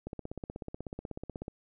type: click train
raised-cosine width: 2 ms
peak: -25 dBFS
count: 24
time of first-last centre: 0.07-1.481 s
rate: 16.3 Hz
effects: none